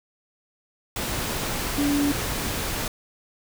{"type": "tone in noise", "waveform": "sine", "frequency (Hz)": 287, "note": "D4", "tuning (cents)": -40, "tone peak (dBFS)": -20, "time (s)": [1.78, 2.12], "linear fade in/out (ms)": 2, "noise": "pink", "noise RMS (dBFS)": -28, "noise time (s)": [0.96, 2.88], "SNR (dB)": 5, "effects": []}